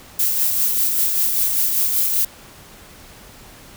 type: noise with tremolo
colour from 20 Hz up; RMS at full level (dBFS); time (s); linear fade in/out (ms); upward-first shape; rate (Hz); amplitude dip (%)
violet; -17; 0.19-2.25; 5; sine; 5.1; 35
effects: pink hiss -43 dBFS RMS until 3.76 s